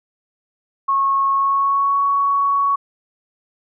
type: tone with pitch glide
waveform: sine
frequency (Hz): 1095 to 1118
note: C#6 to C#6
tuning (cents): -22 to +14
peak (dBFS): -14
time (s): 0.88-2.76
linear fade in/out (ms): 10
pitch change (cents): +36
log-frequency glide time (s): 1.31-2.01
effects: none